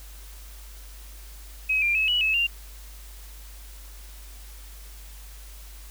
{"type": "tone with pitch steps", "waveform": "sine", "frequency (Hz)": [2546, 2386, 2583, 2937, 2590, 2783], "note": ["D#7", "D7", "E7", "F#7", "E7", "F7"], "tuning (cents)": [39, 27, -36, -13, -31, -7], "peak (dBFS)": -20, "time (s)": [1.69, 2.47], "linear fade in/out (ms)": 10, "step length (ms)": 130, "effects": ["added 50 Hz sine -41 dBFS peak until 5.9 s", "white hiss -49 dBFS RMS until 5.9 s"]}